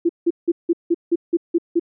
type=tone bursts; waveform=sine; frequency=340 Hz; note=F4; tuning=46 cents flat; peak=-13 dBFS; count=9; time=0.05-1.797 s; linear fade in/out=10 ms; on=43 ms; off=170 ms; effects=none